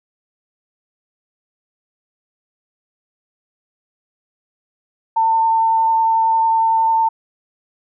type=tone with vibrato; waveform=sine; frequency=899 Hz; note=A5; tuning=37 cents sharp; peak=-12 dBFS; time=5.16-7.09 s; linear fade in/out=10 ms; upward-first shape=sine; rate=11 Hz; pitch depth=9 cents each way; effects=none